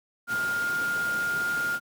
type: tone in noise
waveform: sine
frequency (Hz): 1412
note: F6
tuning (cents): +19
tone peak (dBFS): -25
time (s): 0.27-1.8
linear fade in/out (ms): 50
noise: pink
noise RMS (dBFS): -37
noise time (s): 0.27-1.8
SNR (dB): +9
effects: high-pass 150 Hz 12 dB/octave